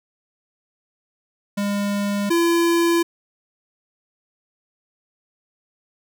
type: tone pair in turn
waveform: square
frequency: 202.6 / 338.9 Hz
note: G#3 / E4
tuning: -43 / +48 cents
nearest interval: major sixth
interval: 891 cents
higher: second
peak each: -21 / -16 dBFS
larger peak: second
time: 1.57-2.3 / 2.3-3.03 s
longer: neither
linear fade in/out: 10 ms
effects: none